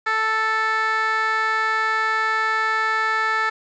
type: tone with band-pass filter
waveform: 15% pulse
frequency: 440 Hz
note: A4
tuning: in tune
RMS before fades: -21 dBFS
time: 0.06-3.5 s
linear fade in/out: 10 ms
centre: 1700 Hz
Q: 1.9
effects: resampled to 16000 Hz + 8-bit